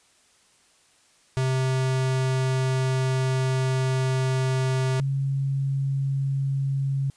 square / sine tone pair in turn, 130.81 / 136.91 Hz, C3 / C#3, 0 / -21 cents, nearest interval minor second, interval 79 cents, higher second, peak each -22 dBFS, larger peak neither, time 1.37-5 / 5-7.1 s, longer first, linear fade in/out 0 ms, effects white hiss -60 dBFS RMS until 7.16 s + resampled to 22050 Hz

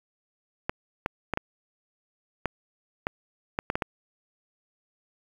clicks, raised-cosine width 0.5 ms, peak -11 dBFS, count 10, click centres 0.695 / 1.061 / 1.337 / 1.374 / 2.457 / 3.069 / 3.589 / 3.701 / 3.755 / 3.822 s, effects 7-bit

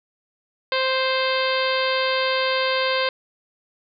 harmonic tone, 523.3 Hz, C5, in tune, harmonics 1 / 2 / 3 / 4 / 5 / 6 / 7 / 8 / 9, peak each -23 / -26 / -28 / -29 / -30 / -31 / -31 / -32 / -33 dBFS, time 0.72-3.09 s, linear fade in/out 2 ms, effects none

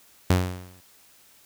sawtooth tone with exponential decay, 91 Hz, F#2, 28 cents flat, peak -11 dBFS, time 0.3-0.81 s, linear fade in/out 5 ms, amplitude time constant 110 ms, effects white hiss -56 dBFS RMS until 1.45 s

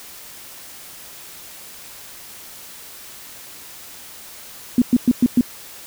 sine tone bursts, 244.6 Hz, B3, 16 cents flat, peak -9 dBFS, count 5, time 4.78-5.41 s, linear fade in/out 2 ms, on 38 ms, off 110 ms, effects white hiss -39 dBFS RMS until 5.86 s

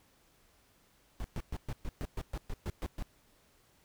brown noise bursts, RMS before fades -36 dBFS, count 12, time 1.2-3.024 s, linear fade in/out 0 ms, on 42 ms, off 120 ms, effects pink hiss -67 dBFS RMS until 3.84 s

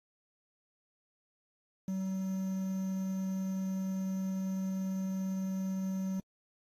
triangle tone with quantisation, 190 Hz, F#3, 46 cents sharp, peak -30 dBFS, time 1.88-6.2 s, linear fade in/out 2 ms, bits 9, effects AAC 32 kbps

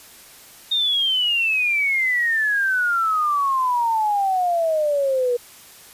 sine exponential sweep, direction down, 3702 to 477.9 Hz, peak -17 dBFS, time 0.71-5.37 s, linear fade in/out 10 ms, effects white hiss -45 dBFS RMS until 5.93 s + resampled to 32000 Hz

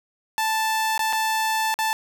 sawtooth tone with dropouts, 880 Hz, A5, in tune, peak -17 dBFS, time 0.38-1.93 s, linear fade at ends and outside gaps 0 ms, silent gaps 0.978-0.993 / 1.127-1.131 / 1.741-1.789 s, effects none

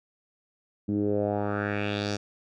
10% pulse tone with low-pass filter sweep, 102.7 Hz, G#2, 19 cents flat, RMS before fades -28 dBFS, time 0.88-2.17 s, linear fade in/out 10 ms, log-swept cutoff 250 to 6000 Hz, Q 3.1, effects none

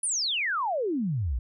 sine exponential sweep, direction down, 10290 to 53.2 Hz, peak -25 dBFS, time 0.03-1.39 s, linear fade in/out 5 ms, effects none

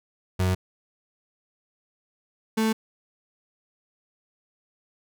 35% pulse tone pair in turn, 92.5 / 220.8 Hz, F#2 / A3, 0 / +6 cents, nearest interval octave + minor third, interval 1506 cents, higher second, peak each -19 dBFS, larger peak neither, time 0.39-0.55 / 2.57-2.73 s, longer neither, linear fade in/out 10 ms, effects none

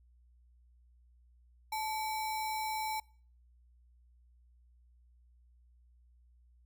sine tone with sample-and-hold, 871 Hz, A5, 18 cents flat, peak -33 dBFS, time 1.72-3 s, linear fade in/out 5 ms, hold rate 3150 Hz, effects noise-tail reverb RT60 0.5 s tail -25 dB re dry + added 60 Hz sine -61 dBFS peak until 6.65 s

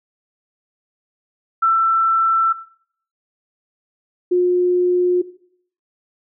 sine tone pair in turn, 1336 / 358.3 Hz, E6 / F4, +23 / +44 cents, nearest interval octave + major seventh, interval 2279 cents, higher first, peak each -12 dBFS, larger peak neither, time 1.62-2.53 / 4.31-5.22 s, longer neither, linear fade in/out 10 ms, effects noise-tail reverb RT60 0.6 s tail -17 dB re dry

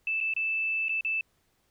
sine tone with dropouts, 2637 Hz, E7, in tune, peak -26 dBFS, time 0.07-1.21 s, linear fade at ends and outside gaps 2 ms, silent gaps 0.204-0.21 / 0.338-0.364 / 0.884-0.893 / 1.009-1.048 s, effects pink hiss -71 dBFS RMS until 1.7 s

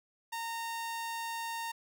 sawtooth tone, 920 Hz, A#5, 23 cents flat, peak -32 dBFS, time 0.32-1.72 s, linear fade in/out 10 ms, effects none

